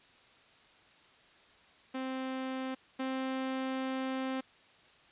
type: tone pair in turn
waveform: sawtooth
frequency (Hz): 261.6 / 262.8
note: C4 / C4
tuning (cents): 0 / +8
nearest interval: unison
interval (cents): 8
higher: second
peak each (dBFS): -31 / -29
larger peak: second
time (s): 1.94-2.75 / 2.99-4.41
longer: second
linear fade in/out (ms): 10
effects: white hiss -61 dBFS RMS until 5.11 s + resampled to 8000 Hz